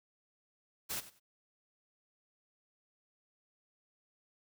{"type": "noise with echo", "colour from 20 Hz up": "white", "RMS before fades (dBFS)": -38, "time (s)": [0.89, 1.01], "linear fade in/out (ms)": 20, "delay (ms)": 95, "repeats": 2, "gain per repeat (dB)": -15, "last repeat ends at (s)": 1.2, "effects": []}